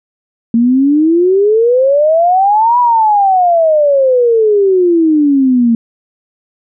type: exponential two-way sweep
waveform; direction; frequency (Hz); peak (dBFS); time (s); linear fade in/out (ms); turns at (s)
sine; up then down; 226.9 to 987.8 to 226.9; -6; 0.54-5.75; 2; 2.79
effects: none